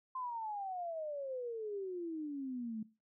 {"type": "exponential sweep", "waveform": "sine", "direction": "down", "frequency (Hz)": [1046.5, 213.1], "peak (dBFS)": -38, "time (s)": [0.15, 2.83], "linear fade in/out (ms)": 5, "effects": ["noise-tail reverb RT60 0.3 s tail -20 dB re dry"]}